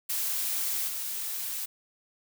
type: noise with level steps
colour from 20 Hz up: blue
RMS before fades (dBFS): -30 / -34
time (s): 0.09-1.66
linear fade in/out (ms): 10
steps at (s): 0.87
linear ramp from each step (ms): 20
effects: none